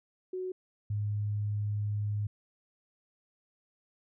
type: tone pair in turn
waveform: sine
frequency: 370 / 104.01 Hz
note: F#4 / G#2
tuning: 0 / +3 cents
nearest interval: octave + minor seventh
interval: 2197 cents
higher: first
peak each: -33 / -29 dBFS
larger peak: second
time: 0.33-0.52 / 0.9-2.27 s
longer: second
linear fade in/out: 5 ms
effects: none